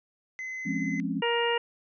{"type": "tone", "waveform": "triangle", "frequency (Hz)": 2043, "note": "C7", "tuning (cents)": -42, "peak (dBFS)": -32, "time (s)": [0.39, 1], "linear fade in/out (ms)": 0}
{"type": "chord", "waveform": "sine", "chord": "Db major seventh", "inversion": "first", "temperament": "just", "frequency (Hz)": [173.24, 207.9, 259.9, 277.2], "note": ["F3", "Ab3", "C4", "Db4"], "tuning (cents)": [-14, 2, -11, 0], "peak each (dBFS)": -33, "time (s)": [0.65, 1.22], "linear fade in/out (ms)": 20}
{"type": "harmonic tone", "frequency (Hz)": 470.3, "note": "A#4", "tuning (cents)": 15, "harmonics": [1, 2, 3, 4, 5, 6], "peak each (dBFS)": [-27, -30, -37, -32, -39, -31], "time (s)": [1.22, 1.58], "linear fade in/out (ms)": 5}
{"effects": ["resampled to 16000 Hz"]}